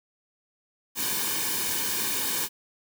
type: noise with comb filter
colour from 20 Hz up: white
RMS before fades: -28 dBFS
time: 0.95-2.49 s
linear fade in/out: 50 ms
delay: 1.5 ms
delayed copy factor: -0.75
effects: none